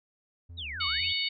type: tone with vibrato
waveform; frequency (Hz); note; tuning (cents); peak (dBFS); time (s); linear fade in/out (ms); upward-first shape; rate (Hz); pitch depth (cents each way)
triangle; 77.78; D#2; 0; -40; 0.49-1.13; 10; square; 3.9; 160
type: exponential two-way sweep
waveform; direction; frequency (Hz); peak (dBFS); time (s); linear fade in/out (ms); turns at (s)
sine; down then up; 3951 to 1082 to 3951; -35; 0.57-1.14; 20; 0.86
type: harmonic tone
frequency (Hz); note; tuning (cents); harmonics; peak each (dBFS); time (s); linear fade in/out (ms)
740; F#5; 0; 3 / 4 / 5 / 6; -33 / -33 / -33 / -33; 0.8-1.29; 10
effects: none